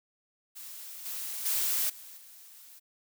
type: noise with level steps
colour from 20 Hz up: blue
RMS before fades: -44 / -37 / -29 / -48 / -52 dBFS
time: 0.55-2.8 s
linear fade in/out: 20 ms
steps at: 1.05 / 1.45 / 1.89 / 2.17 s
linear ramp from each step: 10 ms
effects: none